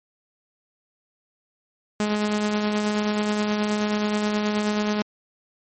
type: tone with tremolo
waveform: sawtooth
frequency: 210 Hz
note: G#3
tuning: 19 cents sharp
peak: -16 dBFS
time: 2-5.02 s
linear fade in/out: 0 ms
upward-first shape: sine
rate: 9.4 Hz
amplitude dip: 30%
effects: MP3 32 kbps